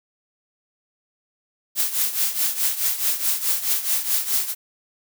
blue noise with tremolo, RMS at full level -19 dBFS, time 1.75-4.55 s, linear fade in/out 50 ms, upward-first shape triangle, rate 4.7 Hz, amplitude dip 80%, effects none

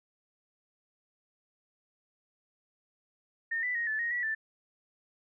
sine tone with pitch steps, 1829 / 1984 / 1872 / 1743 / 1871 / 1941 / 1766 Hz, A#6 / B6 / A#6 / A6 / A#6 / B6 / A6, -33 / +7 / +7 / -17 / +6 / -31 / +6 cents, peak -29 dBFS, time 3.51-4.35 s, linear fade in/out 10 ms, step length 120 ms, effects none

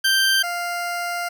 20% pulse tone pair in turn, 1568 / 698.5 Hz, G6 / F5, 0 / 0 cents, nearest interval octave + major second, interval 1400 cents, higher first, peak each -11 / -19 dBFS, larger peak first, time 0.04-0.43 / 0.43-1.29 s, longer second, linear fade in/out 10 ms, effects none

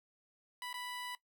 15% pulse tone with dropouts, 987.8 Hz, B5, in tune, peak -35 dBFS, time 0.62-1.15 s, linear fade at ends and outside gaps 1 ms, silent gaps 0.729-0.741 s, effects noise-tail reverb RT60 0.1 s tail -17 dB re dry

